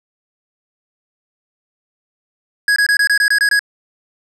square tone bursts, 1661.2 Hz, G#6, in tune, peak -11 dBFS, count 9, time 2.68-3.593 s, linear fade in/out 2 ms, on 81 ms, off 23 ms, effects low-pass 9000 Hz 12 dB/octave

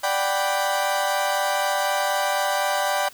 30% pulse chord, G major seventh, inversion second, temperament equal, 587.3 / 740 / 784 / 987.8 Hz, D5 / F#5 / G5 / B5, 0 / 0 / 0 / 0 cents, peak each -23 / -27 / -22 / -26 dBFS, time 0.03-3.09 s, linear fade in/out 10 ms, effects white hiss -47 dBFS RMS until 3.13 s

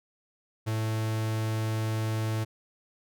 45% pulse tone, 110 Hz, A2, in tune, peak -27 dBFS, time 0.66-2.45 s, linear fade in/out 20 ms, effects none

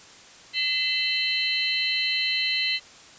sine tone cluster, 2036 / 2649 / 3066 / 3987 / 4198 Hz, C7 / E7 / G7 / B7 / C8, -48 / +8 / -39 / +16 / +5 cents, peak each -29 dBFS, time 0.53-2.8 s, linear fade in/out 50 ms, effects white hiss -48 dBFS RMS until 3.18 s + resampled to 16000 Hz

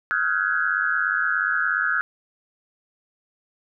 sine tone cluster, 1283 / 1410 / 1507 / 1601 / 1671 Hz, E6 / F6 / F#6 / G6 / G#6, -47 / +16 / +31 / +36 / +10 cents, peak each -29 / -25 / -24 / -33 / -26 dBFS, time 0.11-2.01 s, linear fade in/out 0 ms, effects none

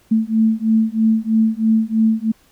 sine beating tone pair, 220 / 223.1 Hz, A3 / A3, 0 / +24 cents, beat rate 3.1 Hz, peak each -16 dBFS, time 0.11-2.32 s, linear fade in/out 10 ms, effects pink hiss -55 dBFS RMS until 2.51 s

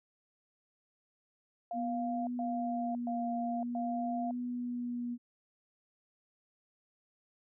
sine tone bursts, 698.5 Hz, F5, in tune, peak -35 dBFS, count 4, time 1.71-4.31 s, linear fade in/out 2 ms, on 560 ms, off 120 ms
sine tone with vibrato, 242.2 Hz, B3, 34 cents flat, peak -34 dBFS, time 1.73-5.18 s, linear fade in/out 50 ms, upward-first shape triangle, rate 0.47 Hz, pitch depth 25 cents each way
effects none

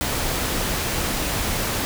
pink noise, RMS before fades -24 dBFS, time 0.01-1.85 s, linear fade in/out 0 ms, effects none

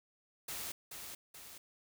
white noise with echo, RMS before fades -42 dBFS, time 0.48-0.72 s, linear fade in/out 5 ms, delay 430 ms, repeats 2, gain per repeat -5 dB, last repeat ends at 1.58 s, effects none

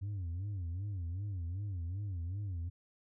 sine tone with vibrato, 93 Hz, F#2, 9 cents sharp, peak -33 dBFS, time 0.01-2.7 s, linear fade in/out 20 ms, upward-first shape sine, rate 2.6 Hz, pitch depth 190 cents each way, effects tanh soft clip ceiling -35 dBFS

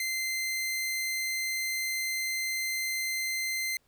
sawtooth tone, 2077 Hz, C7, 13 cents flat, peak -26 dBFS, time 0-3.77 s, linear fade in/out 2 ms, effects pink hiss -70 dBFS RMS until 3.87 s

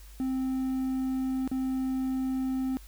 triangle tone with dropouts, 261.6 Hz, C4, in tune, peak -25 dBFS, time 0.2-2.77 s, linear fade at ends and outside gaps 0 ms, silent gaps 1.476-1.515 s, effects added 50 Hz sine -46 dBFS peak until 2.87 s + white hiss -56 dBFS RMS until 2.87 s

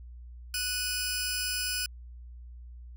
15% pulse tone cluster, 1477 / 2485 / 5190 Hz, F#6 / D#7 / E8, -3 / -3 / -28 cents, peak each -28 dBFS, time 0.54-1.86 s, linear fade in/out 2 ms, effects added 60 Hz sine -43 dBFS peak until 2.96 s

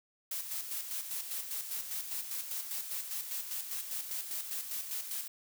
blue noise with tremolo, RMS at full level -37 dBFS, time 0.31-5.28 s, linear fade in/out 5 ms, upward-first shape square, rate 5 Hz, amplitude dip 50%, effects none

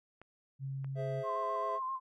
clicks, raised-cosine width 0.5 ms, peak -37 dBFS, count 2, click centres 0.216 / 0.845 s
sine tone, 135.6 Hz, C#3, 38 cents flat, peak -36 dBFS, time 0.59-1.24 s, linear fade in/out 50 ms
triangle chord, Ab augmented, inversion none, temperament equal, 415.3 / 523.3 / 659.3 Hz, Ab4 / C5 / E5, 0 / 0 / 0 cents, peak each -40 / -41 / -36 dBFS, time 0.95-1.8 s, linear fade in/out 50 ms
sine tone with vibrato, 1051 Hz, C6, 7 cents sharp, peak -34 dBFS, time 1.23-2 s, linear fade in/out 50 ms, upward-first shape square, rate 7.6 Hz, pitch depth 26 cents each way
effects none

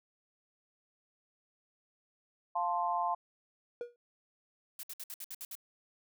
sine chord, F major, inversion none, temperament equal, 698.5 / 880 / 1046.5 Hz, F5 / A5 / C6, 0 / 0 / 0 cents, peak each -34 dBFS, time 2.55-3.15 s, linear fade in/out 10 ms
triangle tone with exponential decay, 480 Hz, B4, 49 cents flat, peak -31 dBFS, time 3.81-3.96 s, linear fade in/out 1 ms, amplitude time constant 32 ms
blue noise bursts, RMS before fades -43 dBFS, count 8, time 4.79-5.553 s, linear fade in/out 2 ms, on 42 ms, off 61 ms
effects none

